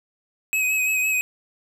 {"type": "tone with vibrato", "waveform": "square", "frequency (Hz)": 2541, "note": "D#7", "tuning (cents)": 36, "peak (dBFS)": -20, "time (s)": [0.53, 1.21], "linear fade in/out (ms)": 0, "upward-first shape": "sine", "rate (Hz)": 5.9, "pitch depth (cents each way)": 28, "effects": []}